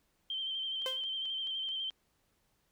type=tone with vibrato; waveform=sine; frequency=3127 Hz; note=G7; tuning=5 cents flat; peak=-34 dBFS; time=0.3-1.9 s; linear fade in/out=2 ms; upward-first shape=square; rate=12 Hz; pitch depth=26 cents each way
type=click train; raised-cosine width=0.2 ms; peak=-38 dBFS; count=6; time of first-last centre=0.82-1.907 s; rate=4.6 Hz
type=tone with exponential decay; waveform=sawtooth; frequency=520 Hz; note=C5; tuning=11 cents flat; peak=-30 dBFS; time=0.86-1.05 s; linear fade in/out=1 ms; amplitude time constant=41 ms
effects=pink hiss -75 dBFS RMS until 2.71 s